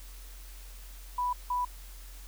sine tone bursts at uneven times, 987.8 Hz, B5, in tune, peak -27 dBFS, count 2, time 1.18-1.33 / 1.5-1.65 s, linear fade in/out 5 ms, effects added 44 Hz sine -44 dBFS peak until 2.27 s + white hiss -53 dBFS RMS until 2.27 s

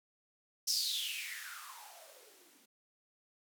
violet noise with band-pass filter sweep, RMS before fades -41 dBFS, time 0.67-2.66 s, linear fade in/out 10 ms, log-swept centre 5600 to 230 Hz, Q 7.8, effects none

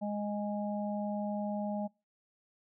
harmonic tone, 206.8 Hz, G#3, 7 cents flat, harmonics 1 / 3 / 4, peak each -34 / -38 / -41 dBFS, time 0.01-1.88 s, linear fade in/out 20 ms, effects noise-tail reverb RT60 0.3 s tail -26 dB re dry

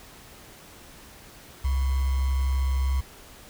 sine tone with sample-and-hold, 66.6 Hz, C2, 31 cents sharp, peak -21 dBFS, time 1.64-3.01 s, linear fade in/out 10 ms, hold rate 1050 Hz, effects pink hiss -48 dBFS RMS until 3.49 s

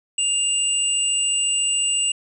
sine tone pair together, 2807 / 7939 Hz, F7 / B8, +8 / +8 cents, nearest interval octave + tritone, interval 1800 cents, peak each -21 dBFS, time 0.18-2.12 s, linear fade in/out 5 ms, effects none

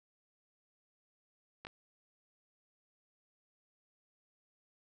clicks, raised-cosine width 0.3 ms, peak -29 dBFS, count 2, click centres 1.65 / 1.669 s, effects none

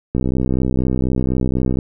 click train, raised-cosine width 3 ms, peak -6 dBFS, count 106, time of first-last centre 0.15-1.788 s, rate 64.1 Hz, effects none

